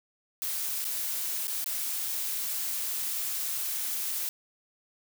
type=noise with dropouts; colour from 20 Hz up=blue; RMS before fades=-32 dBFS; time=0.42-4.29 s; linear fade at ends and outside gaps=0 ms; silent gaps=0.843-0.851 / 1.471-1.48 / 1.643-1.661 s; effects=none